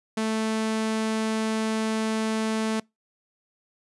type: tone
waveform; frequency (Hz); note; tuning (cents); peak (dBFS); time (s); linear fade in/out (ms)
sawtooth; 220; A3; 0; -20; 0.17-2.8; 5
effects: noise-tail reverb RT60 0.2 s tail -26 dB re dry + resampled to 24000 Hz